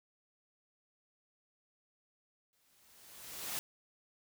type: noise with exponential growth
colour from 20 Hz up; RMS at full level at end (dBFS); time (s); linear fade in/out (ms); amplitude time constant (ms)
white; -37; 2.53-3.59; 0; 230
effects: none